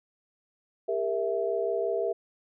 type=chord; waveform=sine; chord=E diminished; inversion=first; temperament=equal with one note detuned; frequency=400.5 / 466.2 / 659.3 Hz; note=G4 / Bb4 / E5; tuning=+37 / 0 / 0 cents; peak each=-30 dBFS; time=0.88-2.13 s; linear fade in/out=10 ms; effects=none